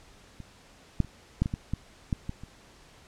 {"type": "clicks", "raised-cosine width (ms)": 5, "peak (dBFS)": [-29, -10, -30, -11, -17, -18, -16, -14, -20, -29], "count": 10, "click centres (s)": [0.403, 1.003, 1.047, 1.42, 1.459, 1.539, 1.736, 2.128, 2.294, 2.436], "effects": ["pink hiss -55 dBFS RMS until 3.07 s", "low-pass 8000 Hz 12 dB/octave"]}